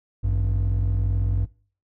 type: tone pair together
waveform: triangle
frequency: 53.04 / 97 Hz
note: G#1 / G2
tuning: +37 / -18 cents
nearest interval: minor seventh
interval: 1045 cents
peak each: -19 dBFS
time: 0.23-1.46 s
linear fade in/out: 20 ms
effects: noise-tail reverb RT60 0.4 s tail -22 dB re dry + tanh soft clip ceiling -14 dBFS